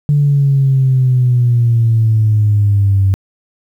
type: exponential sweep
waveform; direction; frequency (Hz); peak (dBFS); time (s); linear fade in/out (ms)
sine; down; 146.83 to 95.7; -7; 0.09-3.14; 0
effects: tanh soft clip ceiling -3 dBFS + 8-bit